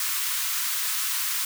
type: high-pass noise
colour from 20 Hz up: white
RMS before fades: -27 dBFS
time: 0-1.45 s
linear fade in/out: 2 ms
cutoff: 1000 Hz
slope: 48 dB/octave
effects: none